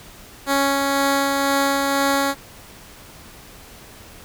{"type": "tone with tremolo", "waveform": "10% pulse", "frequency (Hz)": 277.2, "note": "C#4", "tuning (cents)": 0, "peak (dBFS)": -8, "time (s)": [0.46, 2.35], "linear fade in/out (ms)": 50, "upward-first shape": "sine", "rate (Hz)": 2, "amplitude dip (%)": 25, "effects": ["pink hiss -43 dBFS RMS until 4.24 s"]}